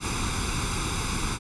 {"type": "noise with comb filter", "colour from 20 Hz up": "pink", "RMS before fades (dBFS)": -28, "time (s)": [0, 1.39], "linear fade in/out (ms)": 50, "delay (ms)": 0.82, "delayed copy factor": 0.75, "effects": ["resampled to 24000 Hz"]}